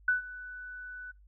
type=tone with ADSR envelope; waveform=sine; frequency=1491 Hz; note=F#6; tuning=13 cents sharp; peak=-21 dBFS; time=0.08-1.12 s; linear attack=4 ms; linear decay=130 ms; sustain=-19 dB; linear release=15 ms; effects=noise-tail reverb RT60 0.2 s tail -24 dB re dry + added 50 Hz sine -55 dBFS peak until 1.27 s